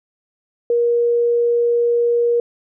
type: tone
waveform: sine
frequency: 474.1 Hz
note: A#4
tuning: 29 cents sharp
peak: -13 dBFS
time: 0.7-2.4 s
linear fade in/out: 2 ms
effects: none